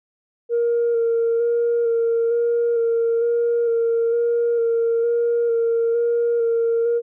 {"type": "tone with vibrato", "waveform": "sine", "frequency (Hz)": 466.2, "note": "A#4", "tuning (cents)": 0, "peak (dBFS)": -15, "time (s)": [0.49, 7.02], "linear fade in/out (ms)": 50, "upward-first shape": "square", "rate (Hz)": 1.1, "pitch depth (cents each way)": 16, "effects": ["tanh soft clip ceiling -13 dBFS"]}